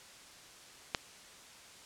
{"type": "click", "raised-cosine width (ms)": 0.2, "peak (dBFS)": -12, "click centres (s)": 0.948, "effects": ["white hiss -54 dBFS RMS until 1.85 s", "low-pass 8000 Hz 12 dB/octave"]}